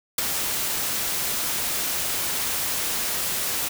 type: noise with ADSR envelope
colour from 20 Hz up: white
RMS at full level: -20 dBFS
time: 0.18-3.69 s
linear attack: 6 ms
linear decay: 13 ms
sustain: -6 dB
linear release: 15 ms
effects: none